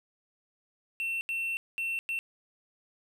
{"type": "tone bursts at uneven times", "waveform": "triangle", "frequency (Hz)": 2700, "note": "E7", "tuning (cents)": 41, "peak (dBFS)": -28, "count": 4, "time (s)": [[1, 1.21], [1.29, 1.57], [1.78, 1.99], [2.09, 2.19]], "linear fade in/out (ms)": 0, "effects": []}